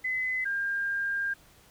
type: tone pair in turn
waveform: sine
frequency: 2026 / 1603.4 Hz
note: B6 / G6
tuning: +44 / +39 cents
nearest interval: major third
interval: 405 cents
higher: first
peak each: -27 dBFS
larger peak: neither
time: 0.04-0.45 / 0.45-1.34 s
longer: second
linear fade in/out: 10 ms
effects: pink hiss -58 dBFS RMS until 1.7 s